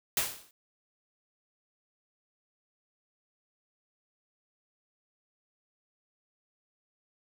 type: noise with exponential decay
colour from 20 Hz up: white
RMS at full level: -25 dBFS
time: 0.17-0.51 s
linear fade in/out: 2 ms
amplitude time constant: 73 ms
effects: none